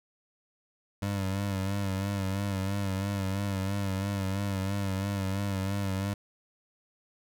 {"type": "tone with vibrato", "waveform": "25% pulse", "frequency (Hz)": 98, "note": "G2", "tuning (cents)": 0, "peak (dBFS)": -25, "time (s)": [1.02, 6.14], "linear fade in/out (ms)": 5, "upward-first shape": "sine", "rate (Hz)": 3, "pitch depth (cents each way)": 54, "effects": []}